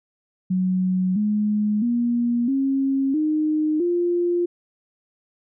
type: tone with pitch steps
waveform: sine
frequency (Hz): 185 / 210.1 / 238.5 / 270.9 / 307.6 / 349.2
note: F#3 / G#3 / A#3 / C#4 / D#4 / F4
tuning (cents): 0 / +20 / +40 / -40 / -20 / 0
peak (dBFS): -18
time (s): 0.5-4.46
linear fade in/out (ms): 10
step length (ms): 660
effects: none